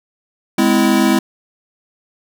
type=chord; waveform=square; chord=Ab augmented; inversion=none; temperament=equal with one note detuned; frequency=207.7 / 255.5 / 329.6 Hz; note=Ab3 / C4 / E4; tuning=0 / -41 / 0 cents; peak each=-16 dBFS; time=0.58-1.19 s; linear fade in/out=5 ms; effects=none